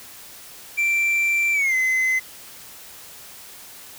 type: tone with pitch glide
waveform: triangle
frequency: 2349 to 2045 Hz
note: D7 to C7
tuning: 0 to -40 cents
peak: -16 dBFS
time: 0.77-2.2 s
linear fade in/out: 20 ms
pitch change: -240 cents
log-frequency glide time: 1.53-1.75 s
effects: white hiss -42 dBFS RMS until 3.98 s